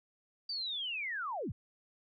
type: linear sweep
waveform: sine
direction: down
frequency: 4699 to 52 Hz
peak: -35 dBFS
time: 0.49-1.52 s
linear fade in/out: 5 ms
effects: none